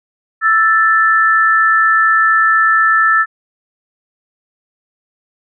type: tone pair together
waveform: sine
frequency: 1324.2 / 1760 Hz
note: E6 / A6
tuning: +7 / 0 cents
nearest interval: perfect fourth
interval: 493 cents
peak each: -11 dBFS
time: 0.41-3.26 s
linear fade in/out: 50 ms
effects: none